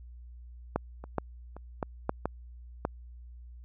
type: clicks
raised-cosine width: 1 ms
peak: -13 / -28 / -14 / -30 / -16 / -13 / -15 / -14 dBFS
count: 8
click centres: 0.76 / 1.04 / 1.183 / 1.566 / 1.828 / 2.094 / 2.256 / 2.851 s
effects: added 60 Hz sine -45 dBFS peak until 3.64 s